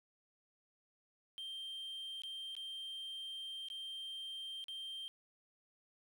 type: tone with dropouts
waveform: sine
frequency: 3160 Hz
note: G7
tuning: 13 cents sharp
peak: -40 dBFS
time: 1.38-5.08 s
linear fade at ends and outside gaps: 0 ms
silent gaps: 2.219-2.235 / 2.552-2.566 / 3.685-3.701 / 4.641-4.683 s
effects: tanh soft clip ceiling -42 dBFS + 11-bit